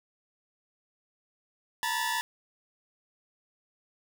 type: tone cluster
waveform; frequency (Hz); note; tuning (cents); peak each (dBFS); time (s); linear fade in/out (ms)
sawtooth; 908 / 973 / 1733; A#5 / B5 / A6; -46 / -26 / -27; -29; 1.83-2.21; 0
effects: none